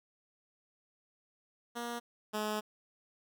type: tone pair in turn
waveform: 10% pulse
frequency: 237.5 / 212.7 Hz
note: A#3 / G#3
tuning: +33 / +42 cents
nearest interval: major second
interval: 191 cents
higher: first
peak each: -29 / -25 dBFS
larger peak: second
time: 1.75-2 / 2.33-2.61 s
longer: second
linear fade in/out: 20 ms
effects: none